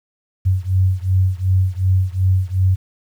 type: beating tone pair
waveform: sine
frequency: 92.5 / 95.2 Hz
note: F#2 / F#2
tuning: 0 / +50 cents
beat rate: 2.7 Hz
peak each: -16 / -17 dBFS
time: 0.45-2.76 s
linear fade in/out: 20 ms
effects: 8-bit